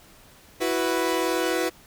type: chord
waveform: sawtooth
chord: E suspended second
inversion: none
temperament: equal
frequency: 329.6 / 370 / 493.9 Hz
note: E4 / F#4 / B4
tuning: 0 / 0 / 0 cents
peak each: -23 dBFS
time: 0.6-1.7 s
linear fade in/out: 20 ms
effects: pink hiss -52 dBFS RMS until 1.86 s